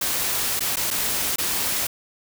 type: noise with dropouts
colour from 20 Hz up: white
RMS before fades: -24 dBFS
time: 0.01-1.87 s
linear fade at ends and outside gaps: 5 ms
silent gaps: 0.595-0.605 / 0.759-0.768 / 0.905-0.91 / 1.36-1.383 s
effects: none